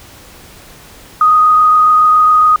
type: tone with frequency modulation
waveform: sine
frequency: 1244.5 Hz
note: D#6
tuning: in tune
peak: -5 dBFS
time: 1.21-2.56 s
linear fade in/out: 2 ms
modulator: 27.2 Hz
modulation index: 0.52
effects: pink hiss -38 dBFS RMS until 2.6 s